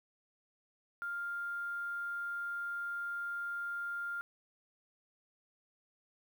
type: tone with quantisation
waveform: sine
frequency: 1400 Hz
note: F6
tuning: 4 cents sharp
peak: -36 dBFS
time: 1.02-4.21 s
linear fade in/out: 0 ms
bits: 10
effects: none